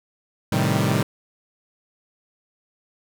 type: chord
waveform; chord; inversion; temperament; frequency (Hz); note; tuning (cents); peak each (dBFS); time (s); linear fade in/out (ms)
sawtooth; A half-diminished seventh; none; equal; 110 / 130.81 / 155.56 / 196; A2 / C3 / Eb3 / G3; 0 / 0 / 0 / 0; -20; 0.52-1.03; 5
effects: none